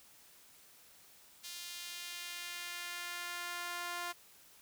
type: tone with high-pass filter sweep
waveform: sawtooth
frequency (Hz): 349.7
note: F4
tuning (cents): +2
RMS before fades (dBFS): -43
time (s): 1.43-4.13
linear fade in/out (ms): 20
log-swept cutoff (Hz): 3900 to 980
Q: 1.1
effects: white hiss -61 dBFS RMS until 4.61 s